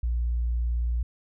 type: tone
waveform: sine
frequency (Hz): 59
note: A#1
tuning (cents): +22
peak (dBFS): -22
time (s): 0.03-1.03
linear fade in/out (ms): 5
effects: tanh soft clip ceiling -20 dBFS